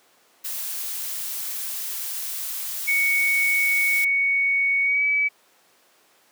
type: noise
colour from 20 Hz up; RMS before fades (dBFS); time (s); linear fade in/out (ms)
blue; -30; 0.44-4.05; 10
type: tone with pitch glide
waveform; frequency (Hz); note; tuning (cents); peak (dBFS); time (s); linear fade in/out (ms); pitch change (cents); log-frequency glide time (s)
sine; 2228 to 2289; C#7 to D7; +8 to -45; -18; 2.87-5.29; 20; +47; 4.83-5.04
effects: pink hiss -58 dBFS RMS until 6.31 s + high-pass 400 Hz 12 dB/octave